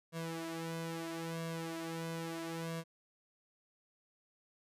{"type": "tone with flanger", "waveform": "sawtooth", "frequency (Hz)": 164.81, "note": "E3", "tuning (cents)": 0, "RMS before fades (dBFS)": -41, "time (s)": [0.12, 2.84], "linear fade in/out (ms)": 50, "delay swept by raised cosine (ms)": [1.8, 4.1], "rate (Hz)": 0.76, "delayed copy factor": 0.8, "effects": ["resampled to 32000 Hz"]}